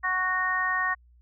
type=harmonic tone; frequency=370 Hz; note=F#4; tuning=in tune; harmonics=2 / 3 / 4 / 5; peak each=-35 / -28 / -34 / -26 dBFS; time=0.03-0.95 s; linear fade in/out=20 ms; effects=added 60 Hz sine -54 dBFS peak until 1.21 s